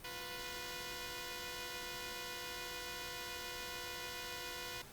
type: tone pair together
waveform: 5% pulse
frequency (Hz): 353.5 / 493.5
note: F4 / B4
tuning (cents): +21 / -1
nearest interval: tritone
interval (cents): 578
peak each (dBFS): -37 / -33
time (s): 0.04-4.82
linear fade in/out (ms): 5
effects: pink hiss -55 dBFS RMS until 4.92 s + Opus 32 kbps